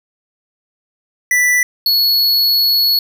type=tone pair in turn; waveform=square; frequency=1975.5 / 4374 Hz; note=B6 / C#8; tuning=0 / -24 cents; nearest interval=octave + major second; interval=1376 cents; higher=second; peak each=-11 dBFS; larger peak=neither; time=1.31-1.63 / 1.86-2.99 s; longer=second; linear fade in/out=2 ms; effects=none